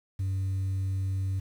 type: tone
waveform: sine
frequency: 96 Hz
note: G2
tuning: 36 cents flat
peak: -24 dBFS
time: 0.19-1.4 s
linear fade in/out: 10 ms
effects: tanh soft clip ceiling -26 dBFS + 9-bit